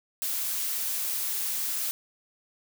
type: noise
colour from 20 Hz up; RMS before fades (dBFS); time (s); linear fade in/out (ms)
blue; -30; 0.22-1.91; 0
effects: none